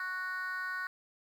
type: chord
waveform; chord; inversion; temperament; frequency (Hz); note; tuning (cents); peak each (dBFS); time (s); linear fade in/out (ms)
sine; F# major; second; just; 1110 / 1480 / 1850; C#6 / F#6 / A#6; +2 / 0 / -14; -39 / -34 / -39; 0-0.87; 2
effects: tanh soft clip ceiling -30 dBFS + 10-bit